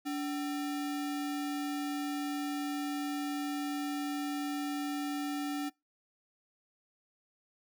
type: tone with sample-and-hold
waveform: sine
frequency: 288.6 Hz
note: D4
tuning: 30 cents flat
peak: -32 dBFS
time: 0.05-5.7 s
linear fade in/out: 20 ms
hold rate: 1050 Hz
effects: noise-tail reverb RT60 0.2 s tail -23 dB re dry